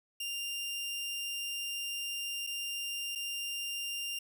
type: tone with dropouts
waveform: sawtooth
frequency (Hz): 2794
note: F7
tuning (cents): 0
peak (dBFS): -32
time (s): 0.2-4.19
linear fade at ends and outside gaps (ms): 5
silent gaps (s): 2.467-2.471 / 3.152-3.156
effects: none